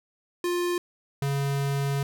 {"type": "tone pair in turn", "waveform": "square", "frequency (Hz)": [351.8, 139.61], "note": ["F4", "C#3"], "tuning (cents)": [13, 13], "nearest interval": "octave + major third", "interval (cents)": 1600, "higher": "first", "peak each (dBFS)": -25, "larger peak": "neither", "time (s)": [[0.44, 0.78], [1.22, 2.03]], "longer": "second", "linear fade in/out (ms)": 2, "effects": []}